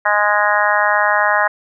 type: harmonic tone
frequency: 207.7 Hz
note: G#3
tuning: in tune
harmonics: 3 / 4 / 5 / 6 / 7 / 8 / 9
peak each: -20 / -19 / -19 / -22 / -21 / -19 / -20 dBFS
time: 0.05-1.48 s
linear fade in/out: 10 ms
effects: none